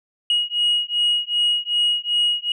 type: beating tone pair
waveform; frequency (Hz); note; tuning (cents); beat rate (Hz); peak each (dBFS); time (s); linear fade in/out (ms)
sine; 2890 / 2892.6; F#7 / F#7; -41 / -40; 2.6; -19; 0.3-2.52; 2
effects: tanh soft clip ceiling -13 dBFS